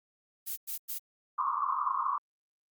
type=noise bursts; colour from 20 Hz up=violet; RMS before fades=-36 dBFS; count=3; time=0.46-0.99 s; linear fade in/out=20 ms; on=110 ms; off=100 ms
type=band-pass noise; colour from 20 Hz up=pink; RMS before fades=-31 dBFS; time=1.38-2.18 s; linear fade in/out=5 ms; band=1000 to 1200 Hz; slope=96 dB/octave
effects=Opus 48 kbps